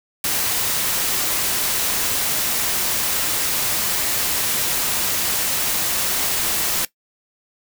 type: noise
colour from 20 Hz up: white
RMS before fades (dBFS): -21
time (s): 0.24-6.85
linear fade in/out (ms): 2
effects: noise-tail reverb RT60 0.1 s tail -17 dB re dry